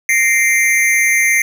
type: tone with amplitude modulation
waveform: square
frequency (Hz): 2093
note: C7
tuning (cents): 0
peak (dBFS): -7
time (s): 0.09-1.42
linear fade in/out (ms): 2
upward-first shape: sine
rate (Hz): 237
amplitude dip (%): 95
effects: none